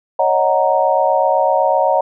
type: chord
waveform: sine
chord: D# minor seventh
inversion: third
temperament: equal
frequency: 554.4 / 622.3 / 740 / 932.3 Hz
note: C#5 / D#5 / F#5 / A#5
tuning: 0 / 0 / 0 / 0 cents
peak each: -17 dBFS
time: 0.19-2.01 s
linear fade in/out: 5 ms
effects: none